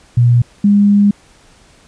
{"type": "tone pair in turn", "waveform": "sine", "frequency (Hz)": [120.5, 203.4], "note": ["B2", "G#3"], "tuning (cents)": [-42, -36], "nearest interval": "major sixth", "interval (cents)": 906, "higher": "second", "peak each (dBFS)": -6, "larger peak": "neither", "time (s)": [[0.17, 0.42], [0.64, 1.11]], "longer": "second", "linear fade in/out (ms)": 5, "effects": ["pink hiss -47 dBFS RMS until 1.87 s", "resampled to 22050 Hz"]}